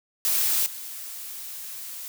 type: noise with level steps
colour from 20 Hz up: blue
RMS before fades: -23 / -37 dBFS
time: 0.25-2.08 s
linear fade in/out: 0 ms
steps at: 0.66 s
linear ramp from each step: 2 ms
effects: none